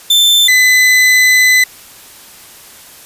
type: tone pair in turn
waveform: 40% pulse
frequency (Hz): 3544 / 2012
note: A7 / B6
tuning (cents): +12 / +32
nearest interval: minor seventh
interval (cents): 980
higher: first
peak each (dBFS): -5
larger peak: neither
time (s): 0.1-0.48 / 0.48-1.64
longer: second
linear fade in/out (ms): 5
effects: white hiss -37 dBFS RMS until 3.05 s + resampled to 32000 Hz